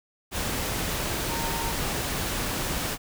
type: tone in noise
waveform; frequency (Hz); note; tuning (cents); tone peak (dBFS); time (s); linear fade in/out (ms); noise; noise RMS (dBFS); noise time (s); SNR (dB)
sine; 919; A#5; -25; -33; 1.27-1.74; 50; pink; -29; 0.31-2.98; -7
effects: none